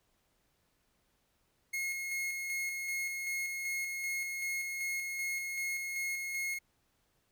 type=tone with tremolo; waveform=45% pulse; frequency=2159 Hz; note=C#7; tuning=46 cents flat; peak=-33 dBFS; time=1.73-6.59 s; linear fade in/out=10 ms; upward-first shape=square; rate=2.6 Hz; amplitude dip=30%; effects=pink hiss -75 dBFS RMS until 7.31 s